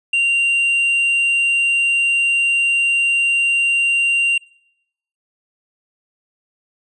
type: tone with tanh clipping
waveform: sine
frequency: 2770 Hz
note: F7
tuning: 15 cents flat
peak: -14 dBFS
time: 0.13-4.38 s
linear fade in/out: 5 ms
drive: 3 dB
effects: noise-tail reverb RT60 0.8 s tail -25 dB re dry + resampled to 24000 Hz